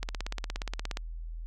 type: click train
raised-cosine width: 0.2 ms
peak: -17 dBFS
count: 17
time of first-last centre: 0.03-0.971 s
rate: 17 Hz
effects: added 41 Hz sine -36 dBFS peak until 1.46 s